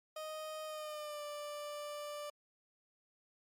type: tone with pitch glide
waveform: 30% pulse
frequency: 622.3 to 589.4 Hz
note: D#5 to D5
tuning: 0 to +6 cents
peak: -39 dBFS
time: 0.16-2.3 s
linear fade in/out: 5 ms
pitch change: -94 cents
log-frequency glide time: 0.65-1.23 s
effects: MP3 64 kbps